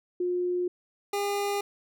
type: tone pair in turn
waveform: sine / 25% pulse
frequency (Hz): 357.3 / 404.6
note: F4 / G#4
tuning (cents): +40 / -45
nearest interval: major second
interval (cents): 215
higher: second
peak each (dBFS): -25 / -23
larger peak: second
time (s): 0.2-0.68 / 1.13-1.61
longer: neither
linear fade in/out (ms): 5
effects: none